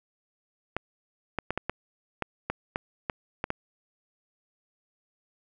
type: clicks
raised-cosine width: 0.5 ms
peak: -13 dBFS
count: 11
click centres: 0.766 / 1.387 / 1.506 / 1.576 / 1.696 / 2.223 / 2.5 / 2.759 / 3.098 / 3.441 / 3.504 s
effects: none